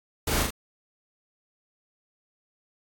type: noise with echo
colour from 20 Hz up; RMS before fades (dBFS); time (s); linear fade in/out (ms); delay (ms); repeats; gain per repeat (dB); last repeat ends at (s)
pink; -27; 0.27-0.43; 5; 38; 2; -2; 0.506
effects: AAC 64 kbps